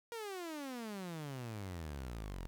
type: exponential sweep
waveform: sawtooth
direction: down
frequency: 477.3 to 41.14 Hz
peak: -38 dBFS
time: 0.12-2.47 s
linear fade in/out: 0 ms
effects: 11-bit